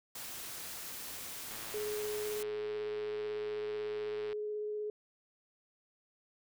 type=noise; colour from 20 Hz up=white; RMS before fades=-44 dBFS; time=0.15-2.43 s; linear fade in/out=5 ms
type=click train; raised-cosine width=0.3 ms; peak=-32 dBFS; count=311; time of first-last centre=1.51-4.328 s; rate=110 Hz
type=tone with vibrato; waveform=sine; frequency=421.8 Hz; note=G#4; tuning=27 cents sharp; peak=-35 dBFS; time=1.74-4.9 s; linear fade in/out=2 ms; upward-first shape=sine; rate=16 Hz; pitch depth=9 cents each way
effects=none